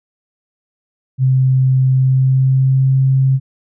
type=tone with pitch glide; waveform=sine; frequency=130.81 to 133.25 Hz; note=C3 to C3; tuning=0 to +32 cents; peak=-9 dBFS; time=1.18-3.4 s; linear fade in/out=50 ms; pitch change=+32 cents; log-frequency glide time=1.92-2.95 s; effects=none